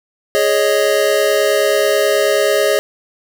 square chord, Ab suspended fourth, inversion none, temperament just, 415.3 / 553.7 / 623 Hz, Ab4 / Db5 / Eb5, 0 / -2 / +2 cents, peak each -17 dBFS, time 0.35-2.79 s, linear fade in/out 0 ms, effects 7-bit

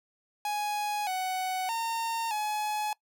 45% pulse tone with pitch steps, 833 / 746 / 914 / 846 Hz, G#5 / F#5 / A#5 / G#5, +5 / +14 / -34 / +32 cents, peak -29 dBFS, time 0.45-2.93 s, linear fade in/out 2 ms, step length 620 ms, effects noise-tail reverb RT60 0.1 s tail -22 dB re dry

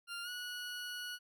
20% pulse tone with pitch glide, 1396.9 to 1463.8 Hz, F6 to F#6, 0 to -19 cents, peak -36 dBFS, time 0.07-1.19 s, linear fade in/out 50 ms, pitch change +81 cents, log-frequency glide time 0.23-0.29 s, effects none

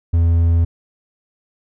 triangle tone, 84 Hz, E2, 33 cents sharp, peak -9 dBFS, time 0.13-0.65 s, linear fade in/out 10 ms, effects none

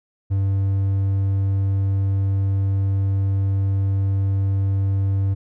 triangle tone, 97.6 Hz, G2, 7 cents flat, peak -15 dBFS, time 0.3-5.35 s, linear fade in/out 20 ms, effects none

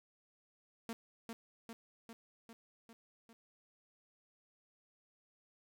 sawtooth tone with echo, 228.7 Hz, A#3, 33 cents flat, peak -36 dBFS, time 0.89-0.93 s, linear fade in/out 0 ms, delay 400 ms, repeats 6, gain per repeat -3 dB, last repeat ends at 3.33 s, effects none

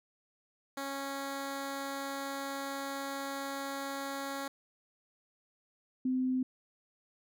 10% pulse / sine tone pair in turn, 275.6 / 257 Hz, C#4 / C4, -10 / -31 cents, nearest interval minor second, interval 121 cents, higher first, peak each -28 dBFS, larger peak neither, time 0.77-4.48 / 6.05-6.43 s, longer first, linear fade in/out 5 ms, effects none

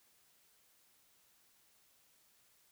silence, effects white hiss -70 dBFS RMS until 2.71 s

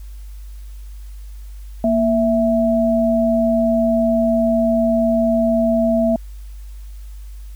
sine tone pair together, 233.1 / 658.9 Hz, A#3 / E5, 0 / -1 cents, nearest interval octave + tritone, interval 1799 cents, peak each -16 dBFS, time 1.84-6.16 s, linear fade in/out 2 ms, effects added 50 Hz sine -31 dBFS peak until 7.55 s + white hiss -53 dBFS RMS until 7.55 s

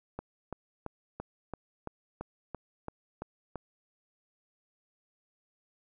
click train, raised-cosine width 1 ms, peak -23 dBFS, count 11, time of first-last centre 0.19-3.557 s, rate 2.97 Hz, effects none

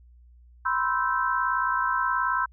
sine chord, C major seventh, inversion third, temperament equal with one note detuned, 987.8 / 1046.5 / 1318.5 / 1550 Hz, B5 / C6 / E6 / G6, 0 / 0 / 0 / -20 cents, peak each -28 dBFS, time 0.65-2.46 s, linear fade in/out 10 ms, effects added 60 Hz sine -50 dBFS peak until 2.52 s

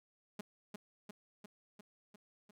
sawtooth tone with echo, 207.7 Hz, G#3, in tune, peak -36 dBFS, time 0.39-0.41 s, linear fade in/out 5 ms, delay 350 ms, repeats 6, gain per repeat -3 dB, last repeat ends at 2.51 s, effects none

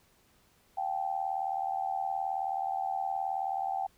sine tone with amplitude modulation, 776 Hz, G5, 18 cents flat, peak -26 dBFS, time 0.77-3.87 s, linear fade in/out 10 ms, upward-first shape sine, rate 79 Hz, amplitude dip 85%, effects pink hiss -66 dBFS RMS until 3.97 s

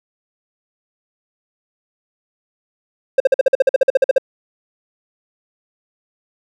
triangle tone bursts, 530 Hz, C5, 22 cents sharp, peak -5 dBFS, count 15, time 3.18-4.182 s, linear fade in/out 5 ms, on 22 ms, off 48 ms, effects none

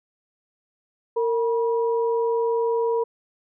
sine tone pair together, 459.8 / 965.6 Hz, A#4 / B5, -24 / -39 cents, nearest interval octave + minor second, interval 1285 cents, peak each -20 / -28 dBFS, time 1.16-3.04 s, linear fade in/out 10 ms, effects none

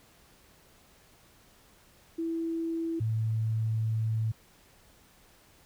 sine tone pair in turn, 329.6 / 110.95 Hz, E4 / A2, 0 / +15 cents, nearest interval octave + perfect fifth, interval 1885 cents, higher first, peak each -29 / -26 dBFS, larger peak second, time 2.18-3 / 3-4.32 s, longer second, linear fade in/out 10 ms, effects pink hiss -60 dBFS RMS until 5.65 s

